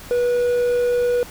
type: tone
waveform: triangle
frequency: 486.7 Hz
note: B4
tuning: 25 cents flat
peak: -14 dBFS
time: 0.11-1.23 s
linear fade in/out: 0 ms
effects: pink hiss -39 dBFS RMS until 1.3 s